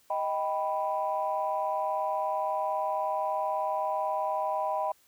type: chord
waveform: sine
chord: Eb augmented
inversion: none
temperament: equal with one note detuned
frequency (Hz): 625.5 / 784 / 987.8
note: Eb5 / G5 / B5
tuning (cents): +9 / 0 / 0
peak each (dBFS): -31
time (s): 0.1-4.92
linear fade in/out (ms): 5
effects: tanh soft clip ceiling -18 dBFS + white hiss -64 dBFS RMS until 5.07 s